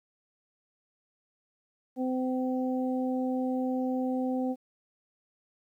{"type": "harmonic tone", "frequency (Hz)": 256.4, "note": "C4", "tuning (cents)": -35, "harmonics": [1, 2, 3], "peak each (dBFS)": [-28, -34, -38], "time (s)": [1.96, 4.56], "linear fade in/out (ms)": 50, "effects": ["11-bit"]}